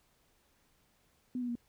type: tone with pitch steps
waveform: sine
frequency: 250.1 / 244.3 / 238 Hz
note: B3 / B3 / A#3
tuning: +22 / -19 / +36 cents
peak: -33 dBFS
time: 1.35-1.554 s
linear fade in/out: 2 ms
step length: 68 ms
effects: pink hiss -71 dBFS RMS until 1.68 s